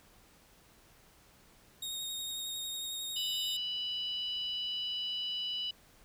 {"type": "tone with vibrato", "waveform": "sawtooth", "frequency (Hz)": 3729, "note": "A#7", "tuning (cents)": 0, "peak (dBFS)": -34, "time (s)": [1.82, 3.57], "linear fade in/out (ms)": 5, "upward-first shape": "sine", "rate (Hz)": 11, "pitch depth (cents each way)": 20}
{"type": "harmonic tone", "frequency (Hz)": 987.8, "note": "B5", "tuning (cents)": 0, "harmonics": [3, 4, 5], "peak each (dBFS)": [-34, -45, -47], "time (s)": [3.16, 5.71], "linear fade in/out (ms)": 5}
{"effects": ["pink hiss -62 dBFS RMS until 6.04 s"]}